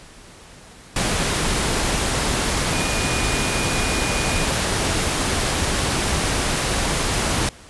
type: tone in noise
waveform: sine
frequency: 2448 Hz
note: D#7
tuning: 29 cents flat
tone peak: -29 dBFS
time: 2.73-4.45 s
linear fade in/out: 2 ms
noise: pink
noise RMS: -21 dBFS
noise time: 0.96-7.49 s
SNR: -11 dB
effects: pink hiss -44 dBFS RMS until 7.69 s + resampled to 24000 Hz